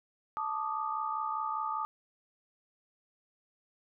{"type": "tone cluster", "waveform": "sine", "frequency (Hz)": [878, 1168, 1233], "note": ["A5", "D6", "D#6"], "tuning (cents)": [-4, -10, -16], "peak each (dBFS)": [-36, -37, -35], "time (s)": [0.37, 1.85], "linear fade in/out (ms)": 0, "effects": []}